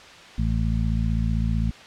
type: harmonic tone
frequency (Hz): 55.6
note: A1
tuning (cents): +19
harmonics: 1 / 2 / 3 / 4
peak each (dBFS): -23 / -26 / -28 / -29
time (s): 0.38-1.71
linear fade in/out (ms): 5
effects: white hiss -44 dBFS RMS until 1.86 s + low-pass 4000 Hz 12 dB/octave